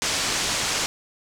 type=low-pass noise; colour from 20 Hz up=white; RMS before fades=-25 dBFS; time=0.02-0.86 s; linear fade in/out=0 ms; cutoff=7500 Hz; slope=24 dB/octave; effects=none